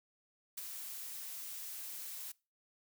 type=noise with ADSR envelope; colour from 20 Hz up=blue; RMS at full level=-41 dBFS; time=0.57-2.32 s; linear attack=9 ms; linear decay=23 ms; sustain=-4 dB; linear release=7 ms; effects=noise-tail reverb RT60 0.3 s tail -23 dB re dry